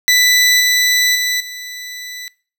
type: tone with level steps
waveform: 20% pulse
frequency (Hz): 1984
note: B6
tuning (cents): +7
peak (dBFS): -4 / -6 / -10 / -22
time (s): 0.08-2.28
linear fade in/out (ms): 0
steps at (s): 0.6 / 1.15 / 1.4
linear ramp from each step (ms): 5
effects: noise-tail reverb RT60 0.4 s tail -21 dB re dry